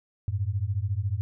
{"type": "beating tone pair", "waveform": "sine", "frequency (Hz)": [92.8, 106.8], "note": ["F#2", "G#2"], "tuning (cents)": [6, 49], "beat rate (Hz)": 14, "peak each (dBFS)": -28, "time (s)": [0.28, 1.21], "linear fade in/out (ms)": 0, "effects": []}